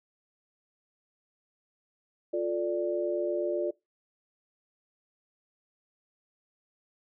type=chord; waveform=sine; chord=D minor; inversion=first; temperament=just; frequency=352.4 / 440.5 / 587.3 Hz; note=F4 / A4 / D5; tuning=+16 / +2 / 0 cents; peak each=-30 / -35 / -30 dBFS; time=2.33-3.71 s; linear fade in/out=10 ms; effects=noise-tail reverb RT60 0.2 s tail -22 dB re dry

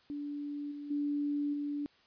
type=tone with level steps; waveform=sine; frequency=290 Hz; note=D4; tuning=22 cents flat; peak=-36 / -40 / -30 / -33 dBFS; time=0.1-1.86 s; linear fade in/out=0 ms; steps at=0.71 / 0.9 / 1.53 s; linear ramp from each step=10 ms; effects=white hiss -65 dBFS RMS until 2.06 s + resampled to 11025 Hz

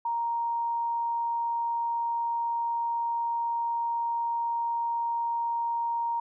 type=tone; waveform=sine; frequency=934 Hz; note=A#5; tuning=3 cents sharp; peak=-26 dBFS; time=0.05-6.2 s; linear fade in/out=5 ms; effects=none

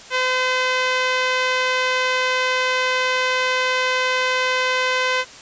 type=tone with band-pass filter; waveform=sawtooth; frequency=511 Hz; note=C5; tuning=41 cents flat; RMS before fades=-20 dBFS; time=0.1-5.25 s; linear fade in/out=50 ms; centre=2200 Hz; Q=0.87; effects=white hiss -40 dBFS RMS until 5.41 s + resampled to 16000 Hz

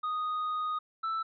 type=tone pair in turn; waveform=triangle; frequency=1242 / 1322.3 Hz; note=D#6 / E6; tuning=-3 / +5 cents; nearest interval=minor second; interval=108 cents; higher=second; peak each=-28 dBFS; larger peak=neither; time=0.03-0.79 / 1.03-1.23 s; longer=first; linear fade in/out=10 ms; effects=resampled to 11025 Hz

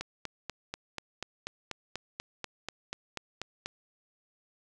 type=click train; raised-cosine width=0.2 ms; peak=-18 dBFS; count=16; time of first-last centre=0.01-3.66 s; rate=4.11 Hz; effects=none

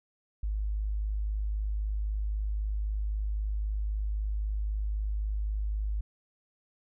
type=tone; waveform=sine; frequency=51.91 Hz; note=G#1; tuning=in tune; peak=-28 dBFS; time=0.43-6.01 s; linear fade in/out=5 ms; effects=none

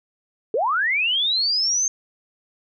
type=linear sweep; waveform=sine; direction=up; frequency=397.7 to 6400 Hz; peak=-18 dBFS; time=0.54-1.88 s; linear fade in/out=2 ms; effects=none

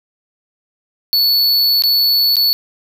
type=tone with dropouts; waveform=square; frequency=4435 Hz; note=C#8; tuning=in tune; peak=-11 dBFS; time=1.13-2.53 s; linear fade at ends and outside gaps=0 ms; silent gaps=1.822-1.837 / 2.357-2.367 s; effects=7-bit

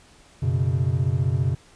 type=chord; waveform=triangle; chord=F# suspended fourth; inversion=none; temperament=equal; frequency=92.5 / 123.47 / 138.59 Hz; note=F#2 / B2 / C#3; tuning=0 / 0 / 0 cents; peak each=-23 / -21 / -22 dBFS; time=0.42-1.55 s; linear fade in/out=10 ms; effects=pink hiss -53 dBFS RMS until 1.75 s + resampled to 22050 Hz

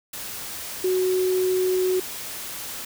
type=tone in noise; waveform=sine; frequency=370 Hz; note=F#4; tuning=in tune; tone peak=-19 dBFS; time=0.84-2 s; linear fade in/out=5 ms; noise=white; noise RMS=-34 dBFS; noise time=0.13-2.85 s; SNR=+12 dB; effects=none

